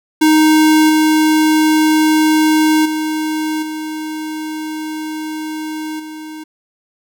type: tone with level steps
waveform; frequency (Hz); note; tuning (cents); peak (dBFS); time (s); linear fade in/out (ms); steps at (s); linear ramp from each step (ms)
square; 311.1; D#4; 0; -8 / -10 / -17 / -22 / -28; 0.21-6.44; 10; 0.89 / 2.85 / 3.62 / 5.99; 10
effects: none